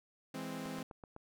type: chord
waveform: sawtooth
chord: E augmented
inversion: none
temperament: equal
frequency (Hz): 164.81 / 207.7 / 261.6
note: E3 / G#3 / B#3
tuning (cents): 0 / 0 / 0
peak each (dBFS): -42 / -42 / -39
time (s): 0.34-0.83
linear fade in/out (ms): 5
type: click train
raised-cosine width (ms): 1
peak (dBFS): -35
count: 5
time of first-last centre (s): 0.66-1.164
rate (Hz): 7.94
effects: none